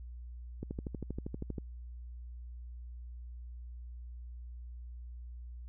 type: click train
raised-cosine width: 3 ms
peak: -25 dBFS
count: 13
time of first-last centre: 0.63-1.582 s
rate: 12.6 Hz
effects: added 60 Hz sine -43 dBFS peak until 5.68 s